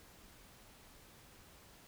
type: silence
effects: pink hiss -60 dBFS RMS until 1.87 s